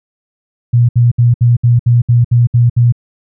sine tone bursts, 119.9 Hz, A#2, 49 cents sharp, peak -5 dBFS, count 10, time 0.73-2.924 s, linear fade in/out 10 ms, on 160 ms, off 66 ms, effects none

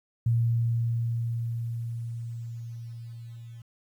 sine tone with level ramp, 116.54 Hz, A#2, in tune, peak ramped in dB -20 to -41 dBFS, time 0.26-3.62 s, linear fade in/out 5 ms, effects 10-bit

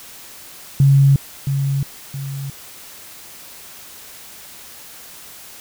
sine tone with echo, 138.1 Hz, C#3, 6 cents flat, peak -8 dBFS, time 0.8-1.16 s, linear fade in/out 2 ms, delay 670 ms, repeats 2, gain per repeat -8 dB, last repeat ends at 2.5 s, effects white hiss -39 dBFS RMS until 5.6 s

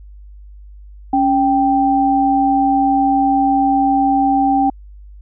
sine tone pair together, 277.2 / 784 Hz, C#4 / G5, 0 / 0 cents, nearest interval octave + tritone, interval 1800 cents, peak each -15 / -13 dBFS, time 1.13-4.7 s, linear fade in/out 5 ms, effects added 50 Hz sine -35 dBFS peak until 5.21 s

